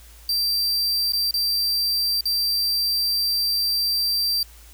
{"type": "tone with dropouts", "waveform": "45% pulse", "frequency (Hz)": 4699, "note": "D8", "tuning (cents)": 0, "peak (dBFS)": -19, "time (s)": [0.29, 4.43], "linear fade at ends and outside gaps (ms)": 2, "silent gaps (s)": [[1.122, 1.133], [1.31, 1.34], [2.209, 2.255]], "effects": ["added 57 Hz sine -45 dBFS peak until 4.73 s", "white hiss -50 dBFS RMS until 4.73 s"]}